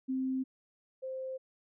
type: tone pair in turn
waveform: sine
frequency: 261.6 / 523.2 Hz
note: C4 / C5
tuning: 0 / 0 cents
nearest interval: octave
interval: 1200 cents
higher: second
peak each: -30 / -36 dBFS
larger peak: first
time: 0.08-0.44 / 1.02-1.38 s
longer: neither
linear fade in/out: 20 ms
effects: none